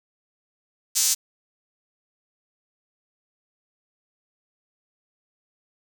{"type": "tone with high-pass filter", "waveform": "sawtooth", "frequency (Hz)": 259.2, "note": "C4", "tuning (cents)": -16, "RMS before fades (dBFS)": -21, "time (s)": [0.95, 1.15], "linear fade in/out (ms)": 20, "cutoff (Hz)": 6400, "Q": 2, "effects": ["7-bit"]}